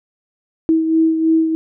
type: beating tone pair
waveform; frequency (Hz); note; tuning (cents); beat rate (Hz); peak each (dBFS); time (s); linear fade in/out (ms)
sine; 322.1 / 325.2; E4 / E4; -40 / -23; 3.1; -12 / -21; 0.69-1.55; 0
effects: none